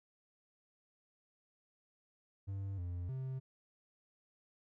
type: tone with pitch steps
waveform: triangle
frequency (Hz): 97.9 / 88.2 / 131.4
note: G2 / F2 / C3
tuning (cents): -2 / +18 / +8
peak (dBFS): -36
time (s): 2.47-3.4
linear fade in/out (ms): 20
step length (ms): 310
effects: none